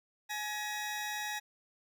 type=tone pair together; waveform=20% pulse; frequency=841.7 / 1907 Hz; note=G#5 / A#6; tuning=+23 / +39 cents; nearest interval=octave + major second; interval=1416 cents; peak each=-33 / -34 dBFS; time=0.29-1.4 s; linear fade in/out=20 ms; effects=none